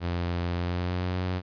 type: tone with pitch glide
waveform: sawtooth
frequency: 87 to 91.33 Hz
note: F2 to F#2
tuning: -6 to -22 cents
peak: -23 dBFS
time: 0-1.42 s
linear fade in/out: 50 ms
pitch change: +84 cents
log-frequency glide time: 0.52-1.19 s
effects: resampled to 11025 Hz